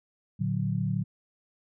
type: chord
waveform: sine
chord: Bb augmented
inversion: none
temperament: equal with one note detuned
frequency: 113.94 / 146.83 / 185 Hz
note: Bb2 / D3 / F#3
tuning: -39 / 0 / 0 cents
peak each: -30 dBFS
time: 0.39-1.04 s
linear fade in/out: 20 ms
effects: none